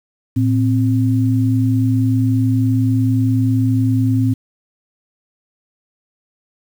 sine tone pair together, 111.81 / 261.6 Hz, A2 / C4, +28 / 0 cents, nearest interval octave + minor third, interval 1472 cents, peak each -14 / -16 dBFS, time 0.36-4.34 s, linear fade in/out 10 ms, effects 7-bit

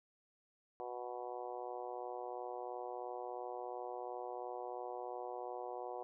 harmonic tone, 122.9 Hz, B2, 8 cents flat, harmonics 3 / 4 / 5 / 6 / 7 / 8 / 9, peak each -49 / -47 / -51 / -46 / -53 / -52 / -61 dBFS, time 0.8-6.03 s, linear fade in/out 0 ms, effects none

